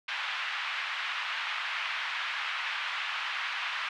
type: band-pass noise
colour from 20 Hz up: white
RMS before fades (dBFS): -34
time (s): 0.08-3.89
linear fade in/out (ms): 5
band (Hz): 1000 to 3000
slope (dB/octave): 24
effects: none